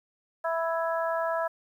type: harmonic tone with a mistuned harmonic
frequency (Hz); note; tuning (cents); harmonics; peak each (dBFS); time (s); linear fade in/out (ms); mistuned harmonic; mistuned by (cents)
329.6; E4; 0; 2 / 3 / 4 / 5; -28 / -32 / -34 / -36; 0.44-1.48; 10; 5; +16
effects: 10-bit